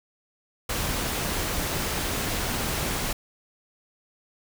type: noise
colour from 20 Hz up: pink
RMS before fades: -28 dBFS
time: 0.69-3.13 s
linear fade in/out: 5 ms
effects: none